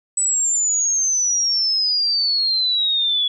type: exponential sweep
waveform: sine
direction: down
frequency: 7990 to 3381 Hz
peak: -16 dBFS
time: 0.17-3.28 s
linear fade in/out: 5 ms
effects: none